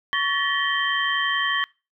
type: tone cluster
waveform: sine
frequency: 1119 / 1757 / 1908 / 3132 Hz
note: C#6 / A6 / A#6 / G7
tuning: +16 / -3 / +40 / -2 cents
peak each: -26 dBFS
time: 0.13-1.64 s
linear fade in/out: 0 ms
effects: noise-tail reverb RT60 0.3 s tail -25 dB re dry